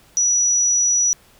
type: tone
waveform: sine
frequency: 5870 Hz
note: F#8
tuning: 15 cents flat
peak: -14 dBFS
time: 0.17-1.13 s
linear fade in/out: 0 ms
effects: pink hiss -52 dBFS RMS until 1.39 s